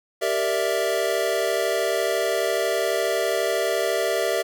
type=chord; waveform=square; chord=E half-diminished seventh; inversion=first; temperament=equal; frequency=392 / 466.2 / 587.3 / 659.3 Hz; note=G4 / Bb4 / D5 / E5; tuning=0 / 0 / 0 / 0 cents; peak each=-28 / -28 / -28 / -26 dBFS; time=0.21-4.43 s; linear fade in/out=20 ms; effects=none